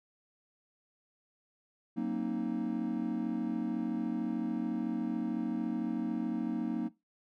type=chord; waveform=triangle; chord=C half-diminished seventh; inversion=second; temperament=equal with one note detuned; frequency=185 / 233.1 / 266.8 / 311.1 Hz; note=Gb3 / Bb3 / C4 / Eb4; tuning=0 / 0 / +34 / 0 cents; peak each=-37 / -32 / -37 / -35 dBFS; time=1.96-6.89 s; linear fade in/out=20 ms; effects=noise-tail reverb RT60 0.2 s tail -18 dB re dry